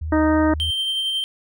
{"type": "tone with vibrato", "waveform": "sine", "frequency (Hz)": 77.3, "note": "D#2", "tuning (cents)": -11, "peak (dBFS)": -24, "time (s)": [0.01, 0.71], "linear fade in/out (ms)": 10, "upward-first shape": "square", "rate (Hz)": 3.4, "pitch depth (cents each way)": 23}
{"type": "harmonic tone", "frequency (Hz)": 310.1, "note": "D#4", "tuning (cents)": -6, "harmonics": [1, 2, 3, 4, 5, 6], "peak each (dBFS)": [-16, -22, -26, -28, -30, -32], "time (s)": [0.12, 0.54], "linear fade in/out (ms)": 5}
{"type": "tone with tremolo", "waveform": "triangle", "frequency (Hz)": 3136, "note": "G7", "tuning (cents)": 0, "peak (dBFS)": -18, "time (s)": [0.6, 1.24], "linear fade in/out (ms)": 0, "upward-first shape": "sine", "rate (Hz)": 11, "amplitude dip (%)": 25}
{"effects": []}